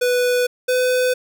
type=tone pair in turn; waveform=square; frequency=493.9 / 503.7 Hz; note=B4 / B4; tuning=0 / +34 cents; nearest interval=unison; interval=34 cents; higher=second; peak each=-16 dBFS; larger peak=neither; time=0.01-0.47 / 0.68-1.14 s; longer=neither; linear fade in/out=10 ms; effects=none